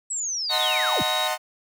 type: linear sweep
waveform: sine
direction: down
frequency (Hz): 7950 to 36.71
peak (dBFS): -25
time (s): 0.1-1.03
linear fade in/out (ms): 10
type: chord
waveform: sawtooth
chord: D# diminished seventh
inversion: none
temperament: equal with one note detuned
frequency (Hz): 622.3 / 740 / 899 / 1046.5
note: D#5 / F#5 / A5 / C6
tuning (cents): 0 / 0 / +37 / 0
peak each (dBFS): -25 / -24 / -27 / -27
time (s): 0.49-1.38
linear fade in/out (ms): 50
type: tone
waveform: sine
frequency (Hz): 3795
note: A#7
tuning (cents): +30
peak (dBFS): -25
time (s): 0.49-1.28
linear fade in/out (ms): 10
effects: none